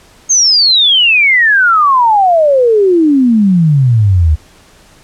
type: exponential sweep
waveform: sine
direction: down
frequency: 6520 to 73.42 Hz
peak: -5 dBFS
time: 0.29-4.36 s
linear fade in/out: 20 ms
effects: pink hiss -43 dBFS RMS until 5.03 s + low-pass 10000 Hz 12 dB/octave